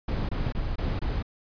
brown noise bursts, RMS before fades -28 dBFS, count 5, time 0.08-1.226 s, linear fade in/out 5 ms, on 210 ms, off 24 ms, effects resampled to 11025 Hz

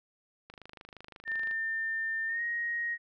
click train, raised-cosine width 0.3 ms, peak -31 dBFS, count 27, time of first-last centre 0.5-1.512 s, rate 25.7 Hz
sine tone with pitch glide, 1800 to 1878.6 Hz, A6 to A#6, +39 to +13 cents, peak -30 dBFS, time 1.25-2.98 s, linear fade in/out 50 ms, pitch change +74 cents, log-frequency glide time 2.27-2.42 s
effects none

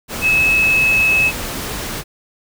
sine tone in noise, 2586 Hz, E7, 34 cents flat, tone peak -11 dBFS, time 0.21-1.32 s, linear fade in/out 50 ms, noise pink, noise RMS -25 dBFS, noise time 0.08-2.04 s, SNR +11 dB, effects none

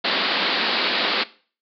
white band-pass noise, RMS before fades -22 dBFS, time 0.04-1.24 s, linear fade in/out 10 ms, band 180 to 4700 Hz, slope 96 dB/octave, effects noise-tail reverb RT60 0.4 s tail -18 dB re dry

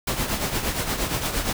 pink noise with tremolo, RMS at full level -23 dBFS, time 0.07-1.53 s, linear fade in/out 5 ms, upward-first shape triangle, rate 8.6 Hz, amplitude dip 65%, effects none

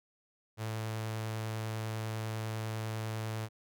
sawtooth tone with notch filter, 110 Hz, A2, in tune, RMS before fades -37 dBFS, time 0.57-3.49 s, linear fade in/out 50 ms, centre 260 Hz, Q 1.6, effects none

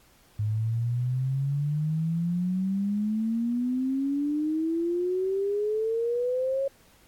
sine exponential sweep, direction up, 104.5 to 552 Hz, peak -24 dBFS, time 0.39-6.68 s, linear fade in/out 5 ms, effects pink hiss -59 dBFS RMS until 7.07 s + AAC 64 kbps

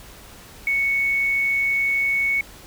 sine tone with quantisation, 2217 Hz, C#7, in tune, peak -18 dBFS, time 0.67-2.41 s, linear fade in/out 2 ms, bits 7, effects added 50 Hz sine -50 dBFS peak until 2.66 s + pink hiss -44 dBFS RMS until 2.66 s

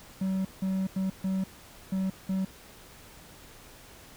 triangle tone bursts at uneven times, 190.2 Hz, F#3, 48 cents sharp, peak -24 dBFS, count 6, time 0.21-0.45 / 0.62-0.87 / 0.96-1.1 / 1.24-1.44 / 1.92-2.1 / 2.29-2.45 s, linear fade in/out 5 ms, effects pink hiss -51 dBFS RMS until 4.16 s

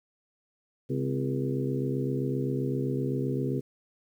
harmonic tone with a mistuned harmonic, 67.7 Hz, C#2, 40 cents flat, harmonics 2 / 3 / 4 / 5 / 6 / 7, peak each -30 / -41 / -32 / -36 / -34 / -38 dBFS, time 0.89-3.61 s, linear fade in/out 20 ms, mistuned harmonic 4, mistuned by -85 cents, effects 10-bit

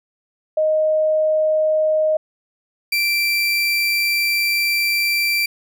sine / 30% pulse tone pair in turn, 622.3 / 2349 Hz, D#5 / D7, 0 / 0 cents, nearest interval octave + major seventh, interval 2300 cents, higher second, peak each -14 dBFS, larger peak neither, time 0.57-2.17 / 2.92-5.46 s, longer second, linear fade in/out 5 ms, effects none

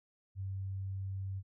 sine tone, 96.4 Hz, G2, 28 cents flat, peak -36 dBFS, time 0.35-1.43 s, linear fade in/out 50 ms, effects none

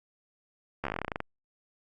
slowing click train, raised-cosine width 0.5 ms, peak -16 dBFS, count 15, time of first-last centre 0.84-1.204 s, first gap 13 ms, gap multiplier 1.1, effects Opus 48 kbps

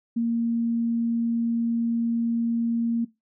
sine tone, 232.2 Hz, A#3, 7 cents flat, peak -21 dBFS, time 0.16-3.05 s, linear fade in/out 10 ms, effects noise-tail reverb RT60 0.2 s tail -19 dB re dry

